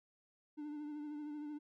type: tone with vibrato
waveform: triangle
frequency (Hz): 297.4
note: D4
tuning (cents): +22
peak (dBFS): -40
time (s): 0.57-1.59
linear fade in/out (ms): 20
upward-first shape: triangle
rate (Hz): 13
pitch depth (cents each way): 41
effects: none